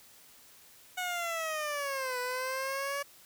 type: linear two-way sweep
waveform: 15% pulse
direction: down then up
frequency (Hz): 737 to 493.9 to 569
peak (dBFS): -26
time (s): 0.97-3.03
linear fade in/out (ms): 10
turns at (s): 2.19
effects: white hiss -57 dBFS RMS until 3.25 s